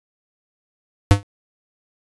square tone with exponential decay, 100.6 Hz, G2, 45 cents sharp, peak -4 dBFS, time 1.11-1.23 s, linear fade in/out 0 ms, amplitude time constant 25 ms, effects resampled to 24000 Hz

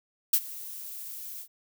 violet noise with ADSR envelope, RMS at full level -19 dBFS, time 0.33-1.48 s, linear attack 6 ms, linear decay 57 ms, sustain -21 dB, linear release 80 ms, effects none

